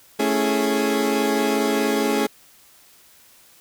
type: chord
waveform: 30% pulse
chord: A major seventh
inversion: none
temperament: equal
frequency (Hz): 220 / 277.2 / 329.6 / 415.3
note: A3 / C#4 / E4 / G#4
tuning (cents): 0 / 0 / 0 / 0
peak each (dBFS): -22 / -21 / -26 / -20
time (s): 0.19-2.27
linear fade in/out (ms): 10
effects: white hiss -52 dBFS RMS until 3.6 s